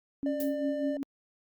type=tone with tremolo; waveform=sine; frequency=277.2 Hz; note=C#4; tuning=in tune; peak=-27 dBFS; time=0.23-1.03 s; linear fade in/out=0 ms; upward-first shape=sine; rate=5.1 Hz; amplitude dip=65%
type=tone; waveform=triangle; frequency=595 Hz; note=D5; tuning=22 cents sharp; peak=-30 dBFS; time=0.26-0.97 s; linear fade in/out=2 ms
type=noise with exponential decay; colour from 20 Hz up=violet; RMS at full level=-34 dBFS; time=0.4-0.56 s; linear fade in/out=2 ms; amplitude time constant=34 ms
effects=Opus 48 kbps